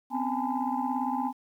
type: tone cluster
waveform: sine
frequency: 252 / 269.3 / 819 / 878 / 1010 Hz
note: B3 / C#4 / G#5 / A5 / B5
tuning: +35 / -50 / -24 / -4 / +39 cents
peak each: -31 / -35 / -31 / -33 / -37 dBFS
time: 0.1-1.33 s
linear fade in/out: 50 ms
effects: tanh soft clip ceiling -17 dBFS + 10-bit